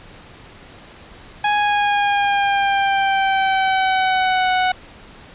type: tone with pitch glide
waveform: sawtooth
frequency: 830.6 to 740 Hz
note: G#5 to F#5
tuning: 0 to 0 cents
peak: -11 dBFS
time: 1.44-4.72 s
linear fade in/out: 5 ms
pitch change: -200 cents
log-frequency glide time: 1.55-4.51 s
effects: pink hiss -42 dBFS RMS until 5.34 s + resampled to 8000 Hz